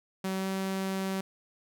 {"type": "tone with pitch glide", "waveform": "sawtooth", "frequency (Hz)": [190.1, 191.64], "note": ["F#3", "G3"], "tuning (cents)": [47, -39], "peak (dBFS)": -26, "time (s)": [0.24, 1.21], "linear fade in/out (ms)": 5, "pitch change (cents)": 14, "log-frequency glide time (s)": [0.36, 0.47], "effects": []}